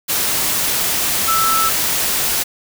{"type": "tone in noise", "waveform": "sine", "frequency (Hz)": 1318.5, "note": "E6", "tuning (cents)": 0, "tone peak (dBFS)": -15, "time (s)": [1.27, 1.7], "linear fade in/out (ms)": 20, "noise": "white", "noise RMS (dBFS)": -18, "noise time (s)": [0.08, 2.44], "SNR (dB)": 0, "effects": []}